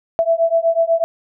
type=beating tone pair; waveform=sine; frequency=659.3 / 667.4 Hz; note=E5 / E5; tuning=0 / +21 cents; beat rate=8.1 Hz; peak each=-16 dBFS; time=0.19-1.04 s; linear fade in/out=0 ms; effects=none